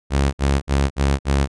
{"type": "tone bursts", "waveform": "sawtooth", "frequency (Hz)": 69.3, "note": "C#2", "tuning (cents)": 0, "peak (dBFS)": -11, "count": 5, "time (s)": [0.1, 1.478], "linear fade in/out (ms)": 50, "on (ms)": 230, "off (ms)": 57, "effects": ["resampled to 22050 Hz"]}